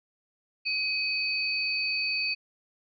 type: tone pair together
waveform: sine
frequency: 2529 / 4522 Hz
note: D#7 / C#8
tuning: +28 / +34 cents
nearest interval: minor seventh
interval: 1006 cents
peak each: -28 / -30 dBFS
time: 0.65-2.35 s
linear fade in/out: 20 ms
effects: none